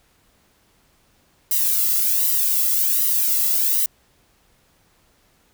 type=noise with flanger; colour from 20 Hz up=violet; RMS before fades=-19 dBFS; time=1.51-3.86 s; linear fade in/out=2 ms; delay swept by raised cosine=1 to 1.52 ms; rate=1.3 Hz; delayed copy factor=+0.85; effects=pink hiss -60 dBFS RMS until 5.53 s